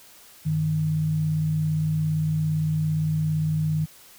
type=tone pair together; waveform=sine; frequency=98 / 155.56 Hz; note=G2 / D#3; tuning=0 / 0 cents; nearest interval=minor sixth; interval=800 cents; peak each=-32 / -21 dBFS; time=0.45-3.86 s; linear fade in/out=20 ms; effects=white hiss -50 dBFS RMS until 4.18 s